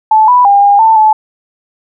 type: tone with pitch steps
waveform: sine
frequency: 870 / 988 / 804 / 809 / 890 / 865 Hz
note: A5 / B5 / G5 / G#5 / A5 / A5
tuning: -20 / 0 / +44 / -46 / +20 / -30 cents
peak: -3 dBFS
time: 0.11-1.13 s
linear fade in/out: 5 ms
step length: 170 ms
effects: none